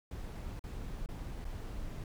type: noise with dropouts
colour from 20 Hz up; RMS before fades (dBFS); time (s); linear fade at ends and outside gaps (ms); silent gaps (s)
brown; -41; 0.11-2.04; 2; 0.594-0.639 / 1.061-1.088 / 1.445-1.451
effects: none